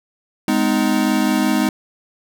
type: chord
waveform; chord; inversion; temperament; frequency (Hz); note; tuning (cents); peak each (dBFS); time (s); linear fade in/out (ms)
square; G# minor; none; equal with one note detuned; 207.7 / 253.2 / 311.1; G#3 / B3 / D#4; 0 / +43 / 0; -20; 0.48-1.69; 2
effects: none